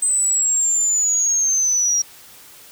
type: linear sweep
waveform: sine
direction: down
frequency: 8170 to 5660 Hz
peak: -15 dBFS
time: 0.02-2.02 s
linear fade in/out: 5 ms
effects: white hiss -44 dBFS RMS until 2.71 s